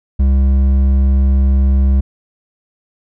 triangle tone with hard clipping, 67 Hz, C2, 42 cents sharp, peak -10 dBFS, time 0.19-2.01 s, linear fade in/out 10 ms, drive 10 dB, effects none

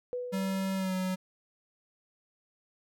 sine tone with exponential decay, 493.9 Hz, B4, in tune, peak -30 dBFS, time 0.13-1.15 s, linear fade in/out 0 ms, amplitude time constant 220 ms
square tone with pitch glide, 191.8 to 185.91 Hz, G3 to F#3, -37 to +9 cents, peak -30 dBFS, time 0.32-1.16 s, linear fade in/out 20 ms, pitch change -54 cents, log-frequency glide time 0.76-0.94 s
effects none

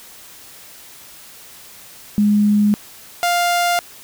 sine / sawtooth tone pair in turn, 207.7 / 700 Hz, G#3 / F5, 0 / +4 cents, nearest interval octave + major sixth, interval 2104 cents, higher second, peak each -11 dBFS, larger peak neither, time 2.18-2.74 / 3.23-3.79 s, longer neither, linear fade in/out 0 ms, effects white hiss -41 dBFS RMS until 4.03 s

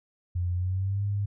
sine tone with pitch glide, 88.6 to 101.19 Hz, F2 to G#2, +25 to -45 cents, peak -25 dBFS, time 0.35-1.26 s, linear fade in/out 10 ms, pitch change +230 cents, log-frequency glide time 0.53-1.03 s, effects none

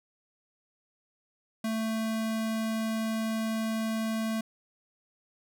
square tone, 222 Hz, A3, 16 cents sharp, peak -29 dBFS, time 1.64-4.41 s, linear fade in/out 5 ms, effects none

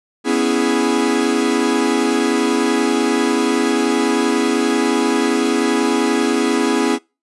45% pulse chord, C# minor seventh, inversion third, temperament equal, 246.9 / 277.2 / 329.6 / 415.3 Hz, B3 / C#4 / E4 / G#4, 0 / 0 / 0 / 0 cents, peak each -20 dBFS, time 0.24-6.99 s, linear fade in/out 50 ms, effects noise-tail reverb RT60 0.3 s tail -26 dB re dry + resampled to 24000 Hz

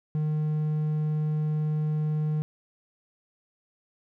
triangle tone, 153 Hz, D#3, 29 cents flat, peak -22 dBFS, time 0.15-2.42 s, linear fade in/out 0 ms, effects none

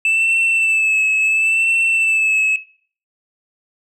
sine tone with vibrato, 2637 Hz, E7, in tune, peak -10 dBFS, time 0.05-2.56 s, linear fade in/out 2 ms, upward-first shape sine, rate 0.72 Hz, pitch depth 36 cents each way, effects noise-tail reverb RT60 0.5 s tail -19 dB re dry + tanh soft clip ceiling -12 dBFS

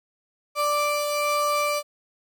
35% pulse tone pair together, 588 / 1174.7 Hz, D5 / D6, +2 / 0 cents, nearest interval octave, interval 1198 cents, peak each -23 dBFS, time 0.55-1.83 s, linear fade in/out 50 ms, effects none

